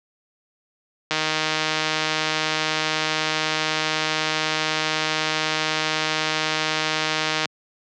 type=click train; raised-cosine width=0.2 ms; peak=-4 dBFS; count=991; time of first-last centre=1.11-7.456 s; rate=156 Hz; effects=high-pass 150 Hz 12 dB/octave + low-pass 6000 Hz 12 dB/octave